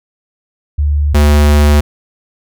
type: tone pair in turn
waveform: sine / square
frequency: 73.2 / 73.75 Hz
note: D2 / D2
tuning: -5 / +8 cents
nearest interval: unison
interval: 13 cents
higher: second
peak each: -9 / -6 dBFS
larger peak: second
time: 0.78-1.14 / 1.14-1.81 s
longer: second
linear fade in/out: 10 ms
effects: none